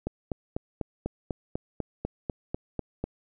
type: click train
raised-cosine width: 2 ms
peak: -16 dBFS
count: 13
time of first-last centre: 0.07-3.04 s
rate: 4.04 Hz
effects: none